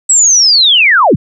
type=linear sweep; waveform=sine; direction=down; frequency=7902 to 70.8 Hz; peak=-4 dBFS; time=0.09-1.16 s; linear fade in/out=10 ms; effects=none